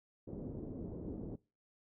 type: low-pass noise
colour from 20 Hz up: white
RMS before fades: -44 dBFS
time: 0.27-1.36 s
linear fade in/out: 10 ms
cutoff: 400 Hz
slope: 24 dB/octave
effects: noise-tail reverb RT60 0.3 s tail -22 dB re dry